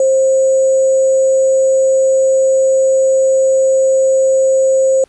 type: tone with sample-and-hold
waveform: sine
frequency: 530 Hz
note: C5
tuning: 22 cents sharp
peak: -8 dBFS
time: 0-5.04 s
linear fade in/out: 2 ms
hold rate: 7350 Hz
effects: pink hiss -53 dBFS RMS until 5.08 s + resampled to 24000 Hz